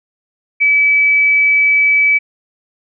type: tone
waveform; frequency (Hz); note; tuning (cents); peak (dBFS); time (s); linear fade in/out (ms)
sine; 2295; D7; -40; -8; 0.6-2.19; 20
effects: none